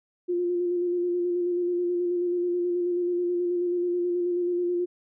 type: tone with vibrato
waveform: sine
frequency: 352.3 Hz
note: F4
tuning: 15 cents sharp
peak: -23 dBFS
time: 0.28-4.86 s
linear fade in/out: 20 ms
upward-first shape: square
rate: 9.3 Hz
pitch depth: 19 cents each way
effects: none